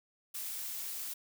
blue noise, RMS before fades -40 dBFS, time 0.34-1.14 s, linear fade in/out 10 ms, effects none

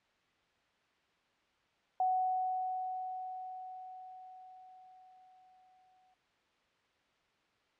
sine tone with exponential decay, 744 Hz, F#5, 9 cents sharp, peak -27 dBFS, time 2-6.14 s, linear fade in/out 2 ms, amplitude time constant 900 ms, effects white hiss -72 dBFS RMS until 7.79 s + low-pass 3000 Hz 12 dB/octave

